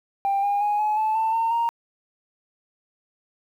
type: tone with pitch steps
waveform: sine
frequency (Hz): 792 / 810.5 / 829.5 / 848.8 / 868.7 / 889 / 909.8 / 931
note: G5 / G#5 / G#5 / G#5 / A5 / A5 / A#5 / A#5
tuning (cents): +18 / -42 / -2 / +38 / -22 / +18 / -42 / -2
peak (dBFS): -18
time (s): 0.25-1.69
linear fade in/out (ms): 0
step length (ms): 180
effects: tanh soft clip ceiling -17 dBFS + 9-bit